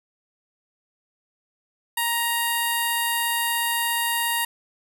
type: tone with notch filter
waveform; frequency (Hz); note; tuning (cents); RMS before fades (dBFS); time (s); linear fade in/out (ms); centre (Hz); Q
5% pulse; 937; A#5; +9; -24; 1.97-4.45; 5; 5900; 0.54
effects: none